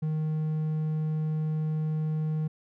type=tone; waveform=triangle; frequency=155.56 Hz; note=D#3; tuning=in tune; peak=-24 dBFS; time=0.02-2.48 s; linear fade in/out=10 ms; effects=none